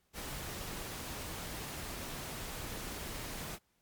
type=noise; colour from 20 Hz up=pink; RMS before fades=-42 dBFS; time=0.13-3.59 s; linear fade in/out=50 ms; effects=pink hiss -75 dBFS RMS until 3.81 s + MP3 96 kbps